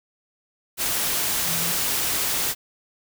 sine tone in noise, 168.1 Hz, E3, 34 cents sharp, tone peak -33 dBFS, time 1.44-1.75 s, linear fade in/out 50 ms, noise white, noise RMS -24 dBFS, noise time 0.77-2.55 s, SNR -12 dB, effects none

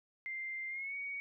sine tone with pitch glide, 2093 to 2243 Hz, C7 to C#7, 0 to +20 cents, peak -38 dBFS, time 0.26-1.2 s, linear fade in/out 0 ms, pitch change +120 cents, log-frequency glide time 0.69-0.95 s, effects none

